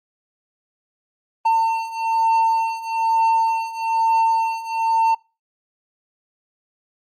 triangle beating tone pair, 902 / 903.1 Hz, A5 / A5, +43 / +45 cents, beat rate 1.1 Hz, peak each -19 / -16 dBFS, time 1.45-5.15 s, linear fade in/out 10 ms, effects noise-tail reverb RT60 0.3 s tail -24 dB re dry + Opus 32 kbps

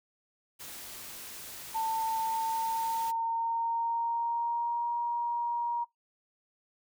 white noise, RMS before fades -44 dBFS, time 0.59-3.12 s, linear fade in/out 20 ms
sine tone with pitch glide, 894 to 947.2 Hz, A5 to A#5, +27 to +27 cents, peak -28 dBFS, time 1.74-5.85 s, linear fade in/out 20 ms, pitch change +100 cents, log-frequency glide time 2.13-4.93 s
effects noise-tail reverb RT60 0.2 s tail -25 dB re dry

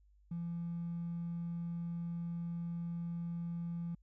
triangle tone with hard clipping, 170 Hz, F3, 46 cents flat, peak -37 dBFS, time 0.31-3.95 s, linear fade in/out 5 ms, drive 3 dB, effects added 50 Hz sine -63 dBFS peak until 4.02 s

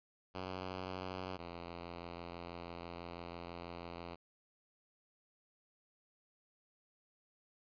5% pulse tone pair in turn, 92.5 / 86.09 Hz, F#2 / F2, 0 / -24 cents, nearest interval minor second, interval 124 cents, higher first, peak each -30 / -34 dBFS, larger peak first, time 0.34-1.38 / 1.38-4.16 s, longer second, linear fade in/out 20 ms, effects resampled to 11025 Hz

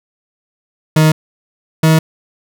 40% pulse tone pair in turn, 156.2 / 159.11 Hz, D#3 / D#3, +7 / +39 cents, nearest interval unison, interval 32 cents, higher second, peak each -6 dBFS, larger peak neither, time 0.96-1.12 / 1.83-1.99 s, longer neither, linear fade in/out 5 ms, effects none

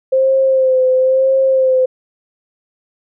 sine tone with vibrato, 523.3 Hz, C5, in tune, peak -9 dBFS, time 0.12-1.86 s, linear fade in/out 10 ms, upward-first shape sine, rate 1 Hz, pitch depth 32 cents each way, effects none

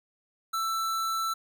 square tone, 1329 Hz, E6, 14 cents sharp, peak -28 dBFS, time 0.53-1.34 s, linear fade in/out 10 ms, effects none

